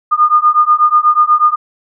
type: beating tone pair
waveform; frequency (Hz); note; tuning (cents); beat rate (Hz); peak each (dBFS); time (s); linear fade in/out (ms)
sine; 1215 / 1223.2; D#6 / D#6; -42 / -30; 8.2; -10; 0.11-1.56; 20
effects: none